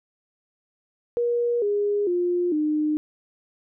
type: tone with pitch steps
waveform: sine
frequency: 477 / 410.5 / 353.2 / 304 Hz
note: A#4 / G#4 / F4 / D#4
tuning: +40 / -20 / +20 / -40 cents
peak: -20 dBFS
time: 1.17-2.97 s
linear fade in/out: 0 ms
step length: 450 ms
effects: none